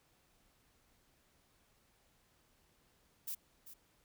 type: noise with echo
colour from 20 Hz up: violet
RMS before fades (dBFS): -41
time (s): 3.27-3.35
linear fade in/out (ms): 10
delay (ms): 390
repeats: 1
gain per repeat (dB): -12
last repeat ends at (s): 3.74
effects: pink hiss -72 dBFS RMS until 4.04 s